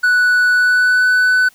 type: tone with pitch glide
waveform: triangle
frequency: 1480 to 1499.8 Hz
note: F#6 to F#6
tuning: 0 to +23 cents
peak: -8 dBFS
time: 0.03-1.49 s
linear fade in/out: 10 ms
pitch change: +23 cents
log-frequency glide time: 0.52-1.11 s
effects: white hiss -50 dBFS RMS until 1.54 s